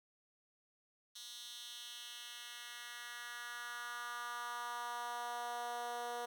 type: tone with high-pass filter sweep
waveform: 10% pulse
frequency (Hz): 240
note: B3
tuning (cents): -49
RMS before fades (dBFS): -45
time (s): 1.15-6.26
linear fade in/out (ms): 10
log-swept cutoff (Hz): 4100 to 550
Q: 2.2
effects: none